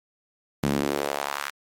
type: tone with high-pass filter sweep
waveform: sawtooth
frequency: 71 Hz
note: C#2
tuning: 42 cents sharp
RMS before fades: -27 dBFS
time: 0.63-1.5 s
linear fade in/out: 5 ms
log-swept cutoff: 170 to 1500 Hz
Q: 1.7
effects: MP3 64 kbps